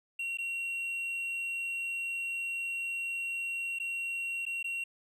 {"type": "tone with dropouts", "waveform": "triangle", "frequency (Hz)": 2742, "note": "F7", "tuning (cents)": -32, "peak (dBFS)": -31, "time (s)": [0.19, 4.84], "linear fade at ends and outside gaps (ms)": 5, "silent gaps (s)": [[0.373, 0.385], [3.788, 3.798], [4.454, 4.463], [4.629, 4.642]], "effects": ["resampled to 32000 Hz"]}